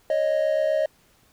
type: tone pair together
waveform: triangle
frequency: 554.4 / 622.3 Hz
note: C#5 / D#5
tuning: 0 / 0 cents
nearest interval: major second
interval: 200 cents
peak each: -23 / -19 dBFS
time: 0.1-0.86 s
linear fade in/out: 2 ms
effects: pink hiss -60 dBFS RMS until 1.32 s